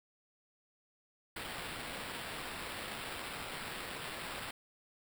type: noise with sample-and-hold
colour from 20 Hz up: violet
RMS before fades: -43 dBFS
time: 1.36-4.51 s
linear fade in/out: 5 ms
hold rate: 6300 Hz
effects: none